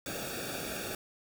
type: noise with comb filter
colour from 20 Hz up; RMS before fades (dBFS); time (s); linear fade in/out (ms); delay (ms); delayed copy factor
pink; -38; 0.06-0.95; 2; 0.98; -0.95
effects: none